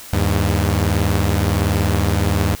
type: tone pair together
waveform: sawtooth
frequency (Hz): 79.53 / 101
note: D#2 / G#2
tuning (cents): +38 / -48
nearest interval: major third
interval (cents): 414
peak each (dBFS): -14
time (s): 0.13-2.55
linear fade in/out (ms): 0
effects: white hiss -37 dBFS RMS until 2.6 s